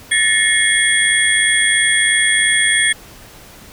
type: tone cluster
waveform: sine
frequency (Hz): 1749 / 1852 / 2154 / 3335 / 8880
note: A6 / A#6 / C7 / G#7 / C#9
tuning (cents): -11 / -12 / +50 / +7 / +2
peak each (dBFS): -18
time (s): 0.11-2.93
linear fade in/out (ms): 10
effects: pink hiss -40 dBFS RMS until 3.72 s